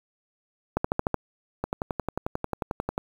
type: two click trains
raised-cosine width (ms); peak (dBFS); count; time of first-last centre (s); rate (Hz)
1; -13 / -9; 16 / 6; 1.64-2.979 / 0.77-1.143; 11.2 / 13.4
effects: 7-bit